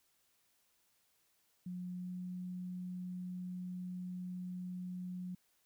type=tone with pitch glide; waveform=sine; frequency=180 to 181.15 Hz; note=F#3 to F#3; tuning=-47 to -36 cents; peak=-40 dBFS; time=1.66-5.35 s; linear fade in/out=5 ms; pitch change=+11 cents; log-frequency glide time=1.96-2.11 s; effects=white hiss -75 dBFS RMS until 5.65 s